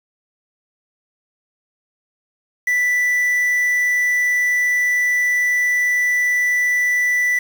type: tone with quantisation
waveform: triangle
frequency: 1975.5 Hz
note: B6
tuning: in tune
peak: -13 dBFS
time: 2.67-7.39 s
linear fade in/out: 5 ms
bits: 6
effects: none